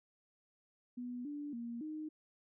sine tone with pitch steps, 245.6 / 291.6 / 235.2 / 308.7 Hz, B3 / D4 / A#3 / D#4, -9 / -12 / +16 / -14 cents, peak -40 dBFS, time 0.97-2.09 s, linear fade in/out 10 ms, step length 280 ms, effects none

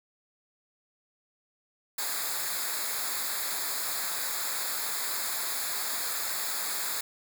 white noise with comb filter, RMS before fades -32 dBFS, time 1.98-7.01 s, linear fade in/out 5 ms, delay 0.34 ms, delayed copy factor -0.85, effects none

